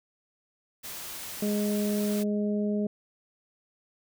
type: noise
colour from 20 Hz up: white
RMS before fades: -39 dBFS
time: 0.83-2.24 s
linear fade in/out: 20 ms
type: harmonic tone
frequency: 207.7 Hz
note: G#3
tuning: in tune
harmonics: 1 / 2 / 3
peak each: -26 / -32 / -36 dBFS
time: 1.42-2.87 s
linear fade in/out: 5 ms
effects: none

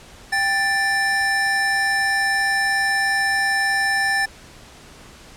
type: tone pair together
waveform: square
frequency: 787 / 1764.7 Hz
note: G5 / A6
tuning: +7 / +5 cents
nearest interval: octave + major second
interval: 1398 cents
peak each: -25 / -19 dBFS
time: 0.32-4.26 s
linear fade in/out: 10 ms
effects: pink hiss -44 dBFS RMS until 5.36 s + low-pass 9000 Hz 12 dB/octave

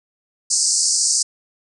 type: band-pass noise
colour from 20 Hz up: white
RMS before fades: -18 dBFS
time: 0.5-1.23 s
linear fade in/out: 10 ms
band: 4600 to 9000 Hz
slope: 96 dB/octave
effects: none

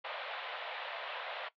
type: band-pass noise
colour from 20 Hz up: pink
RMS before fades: -42 dBFS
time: 0.04-1.49 s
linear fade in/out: 10 ms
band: 530 to 3700 Hz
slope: 48 dB/octave
effects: noise-tail reverb RT60 0.1 s tail -17 dB re dry

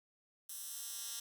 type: tone with high-pass filter sweep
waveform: 10% pulse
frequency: 231.7 Hz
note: A#3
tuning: 10 cents flat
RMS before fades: -45 dBFS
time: 0.49-1.2 s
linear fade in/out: 5 ms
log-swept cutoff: 9400 to 5500 Hz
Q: 0.83
effects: none

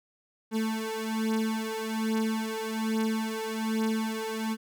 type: beating tone pair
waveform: 35% pulse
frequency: 220.3 / 221.5 Hz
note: A3 / A3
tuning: +2 / +12 cents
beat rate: 1.2 Hz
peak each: -29 dBFS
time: 0.51-4.57 s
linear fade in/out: 50 ms
effects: none

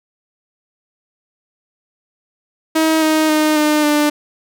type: tone with pitch steps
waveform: sawtooth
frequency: 318.3 / 312.8 / 307.5 / 302.2 / 297 Hz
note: D#4 / D#4 / D#4 / D4 / D4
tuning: +39 / +9 / -20 / +50 / +20 cents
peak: -8 dBFS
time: 2.75-4.1 s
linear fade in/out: 10 ms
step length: 270 ms
effects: none

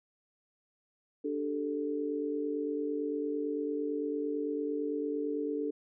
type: chord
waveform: sine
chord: D suspended fourth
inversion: none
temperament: just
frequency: 293.7 / 391.6 / 440.5 Hz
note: D4 / G4 / A4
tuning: 0 / -2 / +2 cents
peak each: -34 / -40 / -34 dBFS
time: 1.24-5.71 s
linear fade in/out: 10 ms
effects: none

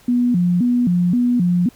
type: tone with vibrato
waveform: sine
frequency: 207.7 Hz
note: G#3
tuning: in tune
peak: -13 dBFS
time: 0.08-1.69 s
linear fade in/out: 5 ms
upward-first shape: square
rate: 1.9 Hz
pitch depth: 280 cents each way
effects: pink hiss -50 dBFS RMS until 1.75 s

